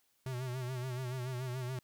square tone with vibrato, 126.9 Hz, B2, 47 cents sharp, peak -37 dBFS, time 0.26-1.79 s, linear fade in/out 2 ms, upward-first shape sine, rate 7 Hz, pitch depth 68 cents each way, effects white hiss -74 dBFS RMS until 1.83 s

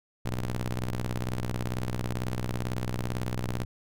sawtooth ring-modulated tone, 62.2 Hz, B1, 13 cents sharp, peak -22 dBFS, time 0.25-3.65 s, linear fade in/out 5 ms, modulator 53.2 Hz, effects none

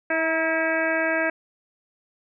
harmonic tone with a mistuned harmonic, 323.3 Hz, E4, 34 cents flat, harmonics 1 / 2 / 3 / 4 / 5 / 6 / 7 / 8, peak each -29 / -25 / -34 / -35 / -25 / -31 / -31 / -36 dBFS, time 0.1-1.3 s, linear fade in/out 5 ms, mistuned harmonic 3, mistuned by -31 cents, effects none

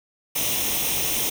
white noise with comb filter, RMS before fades -24 dBFS, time 0.35-1.3 s, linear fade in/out 10 ms, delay 0.33 ms, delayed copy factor +0.65, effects none

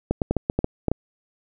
clicks, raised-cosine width 2 ms, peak -7 dBFS, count 9, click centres 0.11 / 0.218 / 0.31 / 0.367 / 0.499 / 0.59 / 0.644 / 0.883 / 0.916 s, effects none

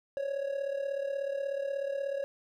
triangle tone with amplitude modulation, 554.4 Hz, C#5, in tune, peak -26 dBFS, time 0.17-2.24 s, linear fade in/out 0 ms, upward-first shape sine, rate 36.5 Hz, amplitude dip 70%, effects none

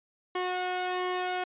sawtooth tone with flanger, 364.3 Hz, F#4, 27 cents flat, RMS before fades -31 dBFS, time 0.35-1.44 s, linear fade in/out 5 ms, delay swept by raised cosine 0.97 to 1.49 ms, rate 1.4 Hz, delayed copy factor +0.55, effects resampled to 8000 Hz

